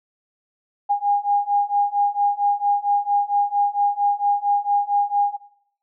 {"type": "beating tone pair", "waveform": "sine", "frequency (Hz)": [812, 816.4], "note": ["G#5", "G#5"], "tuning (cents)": [-39, -30], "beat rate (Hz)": 4.4, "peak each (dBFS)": -20, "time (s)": [0.89, 5.37], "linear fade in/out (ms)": 20, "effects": ["noise-tail reverb RT60 0.7 s tail -18 dB re dry"]}